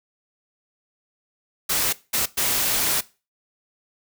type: noise bursts at uneven times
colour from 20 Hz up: white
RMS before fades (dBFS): -22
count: 3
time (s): 1.69-1.93 / 2.13-2.26 / 2.37-3.01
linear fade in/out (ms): 10
effects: noise-tail reverb RT60 0.3 s tail -19 dB re dry